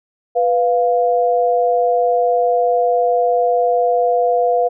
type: tone pair together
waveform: sine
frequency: 493.9 / 698.5 Hz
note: B4 / F5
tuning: 0 / 0 cents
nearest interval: tritone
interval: 600 cents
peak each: -15 dBFS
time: 0.35-4.69 s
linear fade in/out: 20 ms
effects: none